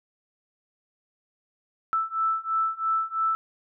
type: beating tone pair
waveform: sine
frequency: 1318.5 / 1321.5 Hz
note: E6 / E6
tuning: 0 / +4 cents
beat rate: 3 Hz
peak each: -27 / -26 dBFS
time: 1.93-3.35 s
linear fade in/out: 0 ms
effects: none